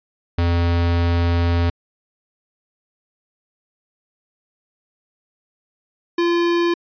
square tone pair in turn, 85.7 / 343.5 Hz, F2 / F4, -32 / -29 cents, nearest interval 2 octaves, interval 2403 cents, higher second, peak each -16 dBFS, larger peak neither, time 0.38-1.7 / 6.18-6.74 s, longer first, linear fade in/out 5 ms, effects resampled to 11025 Hz

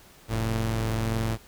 sawtooth tone pair together, 44.57 / 112.3 Hz, F1 / A2, +36 / +36 cents, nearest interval octave + major third, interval 1600 cents, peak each -27 / -22 dBFS, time 0.28-1.38 s, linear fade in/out 50 ms, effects pink hiss -53 dBFS RMS until 1.47 s

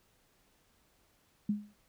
sine tone with exponential decay, 207.7 Hz, G#3, in tune, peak -25 dBFS, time 1.49-1.74 s, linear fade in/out 5 ms, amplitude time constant 53 ms, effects pink hiss -70 dBFS RMS until 1.88 s

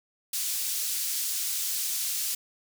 pink high-pass noise, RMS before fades -30 dBFS, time 0.33-2.35 s, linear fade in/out 5 ms, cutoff 5400 Hz, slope 12 dB/octave, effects none

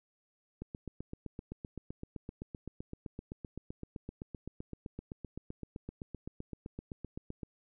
click train, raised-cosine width 3 ms, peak -28 dBFS, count 54, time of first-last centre 0.62-7.432 s, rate 7.78 Hz, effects none

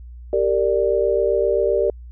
sine chord, G minor, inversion none, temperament equal with one note detuned, 392 / 459.7 / 587.3 Hz, G4 / Bb4 / D5, 0 / -24 / 0 cents, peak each -20 dBFS, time 0.33-1.9 s, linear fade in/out 2 ms, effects added 60 Hz sine -35 dBFS peak until 2.11 s

